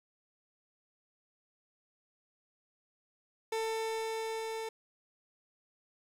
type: tone with level ramp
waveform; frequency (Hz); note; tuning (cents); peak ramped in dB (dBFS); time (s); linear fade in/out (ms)
30% pulse; 446; A4; +23; -29 to -34; 3.52-4.69; 5
effects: low-pass 11000 Hz 12 dB/octave + 10-bit